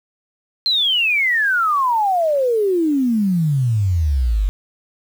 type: exponential sweep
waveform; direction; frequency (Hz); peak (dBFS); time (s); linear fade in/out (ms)
sine; down; 4186 to 46.25; -14; 0.66-4.49; 0
effects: 7-bit